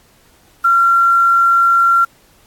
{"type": "tone with quantisation", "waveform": "sine", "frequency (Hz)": 1371, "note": "F6", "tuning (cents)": -32, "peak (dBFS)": -8, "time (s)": [0.64, 2.05], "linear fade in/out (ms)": 10, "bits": 6, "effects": ["pink hiss -51 dBFS RMS until 2.46 s", "AAC 64 kbps"]}